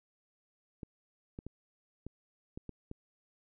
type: clicks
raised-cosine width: 3 ms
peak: -29 dBFS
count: 7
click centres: 0.832 / 1.389 / 1.466 / 2.066 / 2.575 / 2.693 / 2.914 s
effects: none